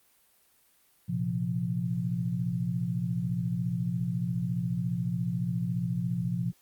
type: chord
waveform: sine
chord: Bb suspended second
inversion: none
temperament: equal with one note detuned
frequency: 116.54 / 130.81 / 174.11 Hz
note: Bb2 / C3 / F3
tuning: 0 / 0 / -5 cents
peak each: -33 / -33 / -30 dBFS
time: 1.08-6.52 s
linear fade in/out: 20 ms
effects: white hiss -65 dBFS RMS until 6.61 s + Opus 32 kbps